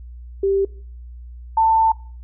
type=tone pair in turn; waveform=sine; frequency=392 / 891.8 Hz; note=G4 / A5; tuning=0 / +23 cents; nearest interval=octave + major second; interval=1423 cents; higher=second; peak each=-15 / -12 dBFS; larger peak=second; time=0.43-0.65 / 1.57-1.92 s; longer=second; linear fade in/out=5 ms; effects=noise-tail reverb RT60 0.5 s tail -22 dB re dry + added 60 Hz sine -34 dBFS peak until 2.23 s